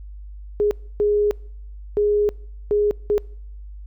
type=tone bursts at uneven times; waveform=sine; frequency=415.3 Hz; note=G#4; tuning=in tune; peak=-15 dBFS; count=5; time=0.6-0.71 / 1-1.31 / 1.97-2.29 / 2.71-2.91 / 3.1-3.18 s; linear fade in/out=0 ms; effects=noise-tail reverb RT60 0.7 s tail -26 dB re dry + added 50 Hz sine -34 dBFS peak until 3.86 s